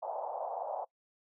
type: band-pass noise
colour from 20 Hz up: pink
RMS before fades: -38 dBFS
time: 0.02-0.85 s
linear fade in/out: 10 ms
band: 580 to 890 Hz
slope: 48 dB/octave
effects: noise-tail reverb RT60 0.1 s tail -23 dB re dry